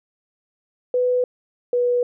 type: tone pair in turn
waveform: sine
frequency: 497.7 / 488.6 Hz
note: B4 / B4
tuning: +13 / -19 cents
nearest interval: unison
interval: 32 cents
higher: first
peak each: -16 dBFS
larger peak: neither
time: 0.94-1.24 / 1.73-2.03 s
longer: neither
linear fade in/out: 2 ms
effects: none